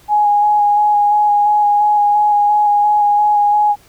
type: tone with vibrato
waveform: sine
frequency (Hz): 830.6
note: G#5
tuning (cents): 0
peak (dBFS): -9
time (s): 0.08-3.76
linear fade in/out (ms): 50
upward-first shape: square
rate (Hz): 2.9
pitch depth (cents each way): 13
effects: pink hiss -48 dBFS RMS until 3.88 s